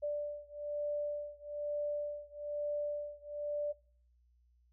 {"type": "beating tone pair", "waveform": "sine", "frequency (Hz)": [587.3, 588.4], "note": ["D5", "D5"], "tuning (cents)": [0, 3], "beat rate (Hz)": 1.1, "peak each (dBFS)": [-38, -39], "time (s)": [0.02, 3.73], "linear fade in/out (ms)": 20, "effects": ["noise-tail reverb RT60 0.5 s tail -22 dB re dry", "added 60 Hz sine -66 dBFS peak until 4.72 s"]}